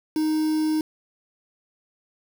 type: tone with quantisation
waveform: triangle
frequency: 311.1 Hz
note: D#4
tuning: in tune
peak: -18 dBFS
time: 0.16-0.81 s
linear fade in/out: 2 ms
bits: 6
effects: none